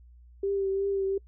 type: tone with vibrato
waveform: sine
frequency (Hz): 392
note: G4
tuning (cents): 0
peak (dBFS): -25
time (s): 0.43-1.18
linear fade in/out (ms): 5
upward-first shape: triangle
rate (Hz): 2.8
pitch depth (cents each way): 31
effects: noise-tail reverb RT60 0.1 s tail -26 dB re dry + added 60 Hz sine -50 dBFS peak until 1.27 s